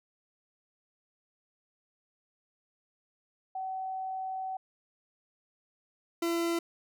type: tone pair in turn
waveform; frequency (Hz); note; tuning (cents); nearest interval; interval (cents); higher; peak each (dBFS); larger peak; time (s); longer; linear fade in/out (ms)
sine / 40% pulse; 758 / 337.7; F#5 / E4; +42 / +42; octave + major second; 1400; first; -33 / -27; second; 3.55-4.57 / 6.22-6.59; first; 5
effects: none